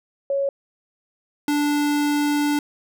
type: tone pair in turn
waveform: sine / square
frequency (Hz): 554.4 / 292.7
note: C#5 / D4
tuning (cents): 0 / -6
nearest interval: major seventh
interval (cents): 1106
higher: first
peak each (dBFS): -19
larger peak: neither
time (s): 0.3-0.49 / 1.48-2.59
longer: second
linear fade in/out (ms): 2
effects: none